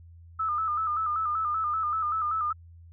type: tone with vibrato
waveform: sine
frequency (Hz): 1258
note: D#6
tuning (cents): +19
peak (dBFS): -25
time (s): 0.39-2.53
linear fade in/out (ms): 10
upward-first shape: square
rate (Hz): 5.2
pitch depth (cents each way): 65
effects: added 84 Hz sine -47 dBFS peak until 2.92 s